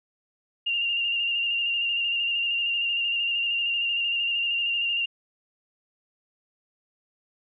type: tone with vibrato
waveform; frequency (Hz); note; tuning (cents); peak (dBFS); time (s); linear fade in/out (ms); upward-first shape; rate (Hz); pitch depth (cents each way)
sine; 2794; F7; 0; -23; 0.66-5.06; 10; square; 13; 23
effects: none